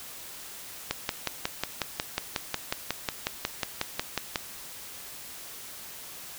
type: click train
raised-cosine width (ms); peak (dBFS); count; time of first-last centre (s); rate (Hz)
0.2; -9; 20; 0.91-4.358; 5.51
effects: white hiss -43 dBFS RMS until 6.38 s